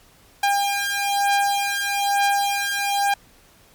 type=beating tone pair; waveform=sawtooth; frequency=803 / 804.1 Hz; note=G5 / G5; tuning=+41 / +44 cents; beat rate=1.1 Hz; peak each=-18 dBFS; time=0.43-3.14 s; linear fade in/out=5 ms; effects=pink hiss -53 dBFS RMS until 3.74 s + MP3 96 kbps